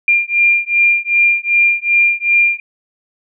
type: beating tone pair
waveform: sine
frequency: 2394 / 2396.6 Hz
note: D7 / D7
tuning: +33 / +34 cents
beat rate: 2.6 Hz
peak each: -13 dBFS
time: 0.08-2.6 s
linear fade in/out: 2 ms
effects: none